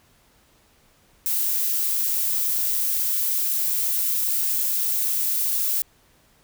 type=noise; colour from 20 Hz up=violet; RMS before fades=-23 dBFS; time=1.26-5.82 s; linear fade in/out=0 ms; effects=pink hiss -59 dBFS RMS until 6.43 s